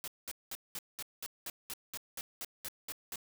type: noise bursts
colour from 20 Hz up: white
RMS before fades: -41 dBFS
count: 14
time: 0.04-3.158 s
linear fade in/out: 0 ms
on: 37 ms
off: 200 ms
effects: none